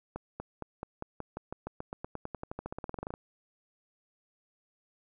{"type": "accelerating click train", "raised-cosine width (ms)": 1, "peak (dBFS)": -23, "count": 29, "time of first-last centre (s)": [0.16, 3.139], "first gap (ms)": 240, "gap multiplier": 0.93, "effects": []}